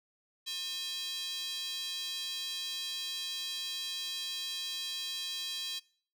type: tone with high-pass filter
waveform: square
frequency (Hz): 359.7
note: F#4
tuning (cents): -49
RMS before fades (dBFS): -38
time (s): 0.46-5.8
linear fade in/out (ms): 20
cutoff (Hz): 3600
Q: 4.5
effects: noise-tail reverb RT60 0.5 s tail -23 dB re dry